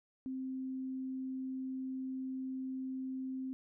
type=tone; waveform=sine; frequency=261.6 Hz; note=C4; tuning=in tune; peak=-37 dBFS; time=0.26-3.53 s; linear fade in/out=0 ms; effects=none